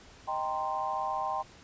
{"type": "chord", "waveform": "sine", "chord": "C minor seventh", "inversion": "first", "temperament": "equal", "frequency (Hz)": [622.3, 784, 932.3, 1046.5], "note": ["Eb5", "G5", "Bb5", "C6"], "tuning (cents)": [0, 0, 0, 0], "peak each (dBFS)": [-39, -33, -37, -34], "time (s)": [0.27, 1.43], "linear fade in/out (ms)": 20, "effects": ["pink hiss -54 dBFS RMS until 1.63 s", "resampled to 16000 Hz"]}